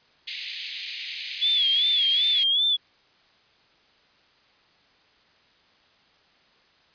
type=band-pass noise; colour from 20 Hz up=white; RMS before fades=-35 dBFS; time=0.27-2.44 s; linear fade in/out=10 ms; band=2100 to 4500 Hz; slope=48 dB/octave
type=tone with vibrato; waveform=sine; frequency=3375 Hz; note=G#7; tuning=27 cents sharp; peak=-19 dBFS; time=1.41-2.77 s; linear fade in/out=20 ms; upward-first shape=sine; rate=2.6 Hz; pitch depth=97 cents each way
effects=white hiss -60 dBFS RMS until 6.94 s + resampled to 11025 Hz